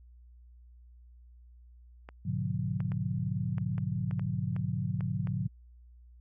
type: clicks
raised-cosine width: 0.5 ms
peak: -30 dBFS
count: 10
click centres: 2.089 / 2.804 / 2.919 / 3.582 / 3.781 / 4.111 / 4.195 / 4.564 / 5.008 / 5.272 s
type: chord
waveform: sine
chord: G# half-diminished seventh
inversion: none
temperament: equal with one note detuned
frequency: 103.83 / 123.47 / 146.83 / 181.4 Hz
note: G#2 / B2 / D3 / F#3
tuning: 0 / 0 / 0 / -34 cents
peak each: -35 dBFS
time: 2.25-5.48 s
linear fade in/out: 10 ms
effects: added 60 Hz sine -52 dBFS peak until 6.2 s